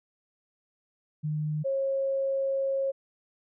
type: tone pair in turn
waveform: sine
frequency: 152.2 / 542.4 Hz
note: D#3 / C#5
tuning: -38 / -38 cents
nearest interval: octave + minor seventh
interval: 2200 cents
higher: second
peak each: -27 / -25 dBFS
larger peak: second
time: 1.23-1.64 / 1.64-2.92 s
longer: second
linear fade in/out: 20 ms
effects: none